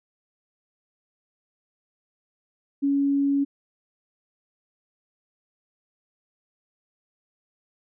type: tone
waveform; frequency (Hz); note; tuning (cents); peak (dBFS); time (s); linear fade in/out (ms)
sine; 279.9; C#4; +17; -19; 2.82-3.45; 20
effects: none